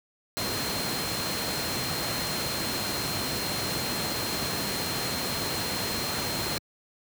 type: tone in noise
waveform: sine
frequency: 4186 Hz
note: C8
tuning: in tune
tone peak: -34 dBFS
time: 0.37-6.58 s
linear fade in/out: 0 ms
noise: pink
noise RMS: -30 dBFS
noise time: 0.37-6.58 s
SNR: -7 dB
effects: high-pass 100 Hz 12 dB/octave